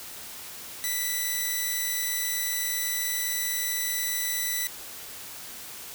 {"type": "tone", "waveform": "5% pulse", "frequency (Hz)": 1975.5, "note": "B6", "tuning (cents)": 0, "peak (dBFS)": -16, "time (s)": [0.84, 4.67], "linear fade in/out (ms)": 0, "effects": ["white hiss -41 dBFS RMS until 5.94 s"]}